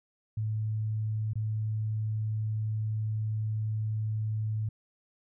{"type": "tone with dropouts", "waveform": "sine", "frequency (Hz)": 108.5, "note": "A2", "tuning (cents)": -24, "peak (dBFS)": -28, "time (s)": [0.37, 4.69], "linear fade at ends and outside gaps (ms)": 5, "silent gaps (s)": [1.334, 1.355], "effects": []}